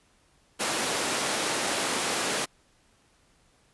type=high-pass noise; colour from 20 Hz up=pink; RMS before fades=-28 dBFS; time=0.59-2.46 s; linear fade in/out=20 ms; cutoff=320 Hz; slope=12 dB/octave; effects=pink hiss -64 dBFS RMS until 3.73 s + resampled to 24000 Hz